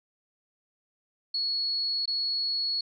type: tone with dropouts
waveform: sine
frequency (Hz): 4361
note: C#8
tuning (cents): -29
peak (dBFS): -26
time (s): 1.34-2.81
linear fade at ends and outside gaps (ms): 5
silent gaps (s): 2.057-2.076
effects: none